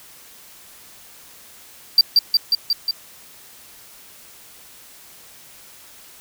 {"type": "tone with echo", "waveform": "triangle", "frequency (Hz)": 4699, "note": "D8", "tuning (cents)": 0, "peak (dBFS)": -6, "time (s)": [1.98, 2.01], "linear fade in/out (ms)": 2, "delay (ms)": 180, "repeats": 5, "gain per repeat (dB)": -2, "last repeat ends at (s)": 2.91, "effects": ["white hiss -45 dBFS RMS until 6.2 s"]}